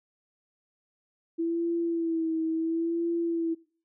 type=tone with vibrato; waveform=sine; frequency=330.2 Hz; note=E4; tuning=3 cents sharp; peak=-25 dBFS; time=1.38-3.55 s; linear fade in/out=20 ms; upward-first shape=sine; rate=0.72 Hz; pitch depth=44 cents each way; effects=noise-tail reverb RT60 0.4 s tail -20 dB re dry